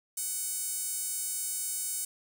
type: tone with high-pass filter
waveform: sawtooth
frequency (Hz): 748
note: F#5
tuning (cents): +19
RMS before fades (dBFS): -34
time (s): 0.17-2.05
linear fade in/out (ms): 5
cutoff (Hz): 8600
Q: 2.2
effects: none